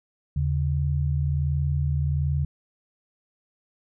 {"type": "tone pair together", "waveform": "sine", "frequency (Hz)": [79.51, 140.8], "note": ["D#2", "C#3"], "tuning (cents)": [38, 27], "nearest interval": "minor seventh", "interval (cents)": 989, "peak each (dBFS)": -24, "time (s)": [0.36, 2.45], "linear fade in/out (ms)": 5, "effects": []}